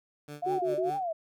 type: tone with tremolo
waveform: 15% pulse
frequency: 147.3 Hz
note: D3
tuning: 6 cents sharp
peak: -33 dBFS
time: 0.28-1.03 s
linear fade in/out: 2 ms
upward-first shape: sine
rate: 5.1 Hz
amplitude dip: 95%
type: tone with vibrato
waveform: sine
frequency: 685 Hz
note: F5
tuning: 34 cents flat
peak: -29 dBFS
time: 0.42-1.13 s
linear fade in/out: 10 ms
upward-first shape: triangle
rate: 2.3 Hz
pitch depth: 280 cents each way
type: tone bursts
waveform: sine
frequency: 370 Hz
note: F#4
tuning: in tune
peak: -28 dBFS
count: 3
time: 0.46-0.904 s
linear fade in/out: 10 ms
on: 130 ms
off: 27 ms
effects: none